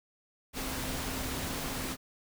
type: tone in noise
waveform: sine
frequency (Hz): 261.6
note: C4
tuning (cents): 0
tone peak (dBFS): -42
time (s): 0.53-1.97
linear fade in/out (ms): 50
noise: pink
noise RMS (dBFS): -36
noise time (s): 0.53-1.97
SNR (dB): -9
effects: none